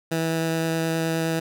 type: tone with vibrato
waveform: 15% pulse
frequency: 163.1 Hz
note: E3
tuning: 18 cents flat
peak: -16 dBFS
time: 0.11-1.4 s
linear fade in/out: 10 ms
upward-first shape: triangle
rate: 9.6 Hz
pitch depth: 9 cents each way
effects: none